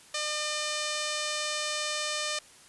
5% pulse tone, 603 Hz, D5, 46 cents sharp, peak -18 dBFS, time 0.14-2.39 s, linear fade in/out 5 ms, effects white hiss -54 dBFS RMS until 2.68 s + resampled to 24000 Hz

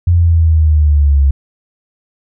sine exponential sweep, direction down, 87.8 to 68.1 Hz, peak -6 dBFS, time 0.07-1.31 s, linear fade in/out 5 ms, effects none

